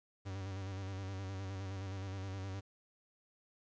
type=tone with vibrato; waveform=45% pulse; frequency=96.3 Hz; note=G2; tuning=30 cents flat; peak=-40 dBFS; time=0.25-2.61 s; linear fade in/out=20 ms; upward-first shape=square; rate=9.6 Hz; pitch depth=39 cents each way; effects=resampled to 16000 Hz + 11-bit